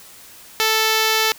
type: tone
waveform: 5% pulse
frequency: 440 Hz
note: A4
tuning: in tune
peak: -4 dBFS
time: 0.6-1.32 s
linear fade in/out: 0 ms
effects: white hiss -43 dBFS RMS until 1.38 s